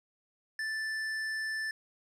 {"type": "tone with hard clipping", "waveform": "sine", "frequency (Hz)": 1760, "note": "A6", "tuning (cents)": 0, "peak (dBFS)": -34, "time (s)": [0.59, 1.71], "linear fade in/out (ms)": 2, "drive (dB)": 9, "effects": []}